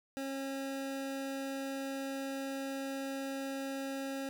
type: tone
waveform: 25% pulse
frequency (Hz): 271.6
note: C#4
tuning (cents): -35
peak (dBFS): -33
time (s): 0.17-4.29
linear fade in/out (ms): 0
effects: none